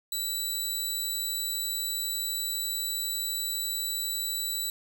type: tone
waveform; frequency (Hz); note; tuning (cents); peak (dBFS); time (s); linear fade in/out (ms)
15% pulse; 3951; B7; 0; -22; 0.12-4.7; 2
effects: none